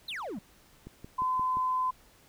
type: exponential sweep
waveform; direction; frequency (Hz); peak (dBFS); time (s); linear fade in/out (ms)
triangle; down; 4300 to 174.61; -33; 0.08-0.39; 5
type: click train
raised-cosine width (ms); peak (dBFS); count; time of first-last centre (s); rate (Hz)
3; -30; 5; 0.87-1.571; 5.71
type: tone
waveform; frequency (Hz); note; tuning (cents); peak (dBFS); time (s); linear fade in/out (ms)
sine; 1021; C6; -43; -26; 1.18-1.91; 10
effects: pink hiss -60 dBFS RMS until 2.28 s